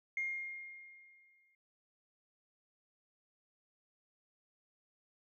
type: tone with exponential decay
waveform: sine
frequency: 2128 Hz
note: C7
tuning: 29 cents sharp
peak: -32 dBFS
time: 0.17-1.55 s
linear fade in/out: 2 ms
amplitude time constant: 300 ms
effects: tanh soft clip ceiling -28 dBFS